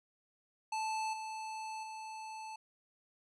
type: tone with level steps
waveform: square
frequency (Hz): 876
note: A5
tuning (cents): -8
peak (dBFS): -35 / -41 / -44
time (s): 0.72-2.56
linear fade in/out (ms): 5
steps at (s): 1.13 / 1.83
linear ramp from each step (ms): 5
effects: resampled to 22050 Hz